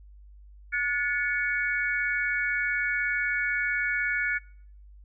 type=tone cluster; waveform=sine; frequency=1451 / 1732 / 2231 Hz; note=F#6 / A6 / C#7; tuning=-34 / -28 / +11 cents; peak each=-29 dBFS; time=0.72-4.39 s; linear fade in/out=20 ms; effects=noise-tail reverb RT60 0.6 s tail -24 dB re dry + added 50 Hz sine -47 dBFS peak until 5.04 s